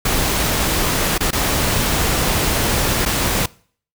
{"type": "noise with dropouts", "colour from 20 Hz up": "pink", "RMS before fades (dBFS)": -18, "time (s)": [0.05, 3.46], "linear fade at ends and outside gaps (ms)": 5, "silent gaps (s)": [[1.18, 1.205], [1.308, 1.329], [3.053, 3.059]], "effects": ["noise-tail reverb RT60 0.5 s tail -23 dB re dry"]}